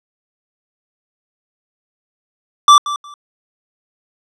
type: tone with echo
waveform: square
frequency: 1168 Hz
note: D6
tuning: 10 cents flat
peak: -4 dBFS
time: 2.68-2.78 s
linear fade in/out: 2 ms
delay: 180 ms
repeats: 2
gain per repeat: -15 dB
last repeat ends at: 3.14 s
effects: low-pass 6000 Hz 12 dB/octave